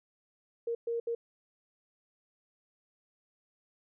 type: tone bursts at uneven times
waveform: sine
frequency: 466.2 Hz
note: A#4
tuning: in tune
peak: -30 dBFS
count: 3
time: 0.67-0.75 / 0.87-1 / 1.07-1.15 s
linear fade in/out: 5 ms
effects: none